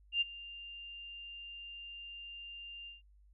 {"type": "tone with ADSR envelope", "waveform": "sine", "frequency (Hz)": 2794, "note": "F7", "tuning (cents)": 0, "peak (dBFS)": -26, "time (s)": [0.12, 3.02], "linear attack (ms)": 91, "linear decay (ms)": 21, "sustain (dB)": -19, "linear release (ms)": 150, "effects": ["added 50 Hz sine -60 dBFS peak until 3.33 s"]}